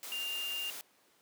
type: tone in noise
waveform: sine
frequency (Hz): 2800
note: F7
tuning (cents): +4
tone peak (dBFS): -35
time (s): 0.12-0.7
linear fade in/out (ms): 0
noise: white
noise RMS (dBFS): -44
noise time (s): 0.03-0.81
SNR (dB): +6
effects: pink hiss -67 dBFS RMS until 1.21 s + high-pass 300 Hz 12 dB/octave